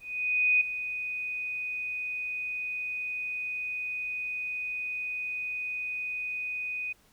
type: tone with ADSR envelope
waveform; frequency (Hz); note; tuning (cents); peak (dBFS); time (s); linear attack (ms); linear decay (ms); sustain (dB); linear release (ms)
sine; 2489; D#7; 0; -19; 0-6.93; 610; 5; -12; 10
effects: pink hiss -63 dBFS RMS until 7.12 s